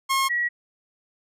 sawtooth / sine tone pair in turn, 1078 / 1920.8 Hz, C#6 / B6, -49 / -49 cents, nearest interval minor seventh, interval 1000 cents, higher second, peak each -16 / -21 dBFS, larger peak first, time 0.09-0.29 / 0.29-0.49 s, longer neither, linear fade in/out 20 ms, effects resampled to 32000 Hz

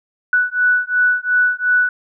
sine beating tone pair, 1480 / 1482.8 Hz, F#6 / F#6, 0 / +3 cents, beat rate 2.8 Hz, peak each -16 dBFS, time 0.33-1.89 s, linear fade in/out 2 ms, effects none

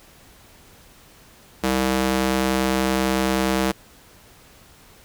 square tone with high-pass filter, 65.2 Hz, C2, 5 cents flat, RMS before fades -21 dBFS, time 1.63-3.72 s, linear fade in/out 10 ms, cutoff 220 Hz, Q 0.78, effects pink hiss -50 dBFS RMS until 5.04 s

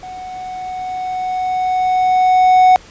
triangle tone with level ramp, 740 Hz, F#5, in tune, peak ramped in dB -26 to -3 dBFS, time 0.03-2.76 s, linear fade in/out 0 ms, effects pink hiss -41 dBFS RMS until 2.9 s + resampled to 16000 Hz

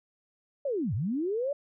sine linear two-way sweep, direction down then up, 588 to 88.4 to 588 Hz, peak -27 dBFS, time 0.65-1.53 s, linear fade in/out 5 ms, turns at 0.94 s, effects none

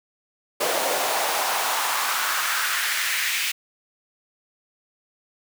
pink noise with high-pass filter sweep, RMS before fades -24 dBFS, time 0.6-3.52 s, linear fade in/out 10 ms, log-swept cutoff 510 to 2300 Hz, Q 2.2, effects none

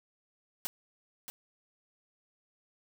white noise with echo, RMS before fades -35 dBFS, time 0.65-0.67 s, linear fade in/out 0 ms, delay 630 ms, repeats 1, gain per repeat -8 dB, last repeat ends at 1.3 s, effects none

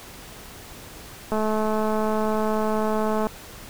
click train, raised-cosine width 1 ms, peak -12 dBFS, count 422, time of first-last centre 1.32-3.269 s, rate 216 Hz, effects pink hiss -42 dBFS RMS until 3.69 s

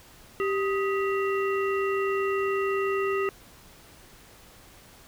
harmonic tone with a mistuned harmonic, 392 Hz, G4, in tune, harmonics 1 / 3 / 5 / 7, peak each -25 / -31 / -35 / -37 dBFS, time 0.4-3.29 s, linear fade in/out 0 ms, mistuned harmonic 3, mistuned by +110 cents, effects pink hiss -52 dBFS RMS until 5.07 s

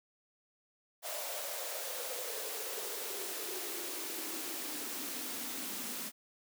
white noise with high-pass filter sweep, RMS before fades -40 dBFS, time 1.02-6.12 s, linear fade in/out 50 ms, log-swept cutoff 630 to 220 Hz, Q 5.7, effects none

